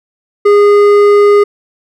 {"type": "tone with hard clipping", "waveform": "triangle", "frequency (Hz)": 410.2, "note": "G#4", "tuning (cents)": -21, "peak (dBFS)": -5, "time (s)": [0.45, 1.44], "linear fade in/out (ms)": 10, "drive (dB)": 12, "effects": []}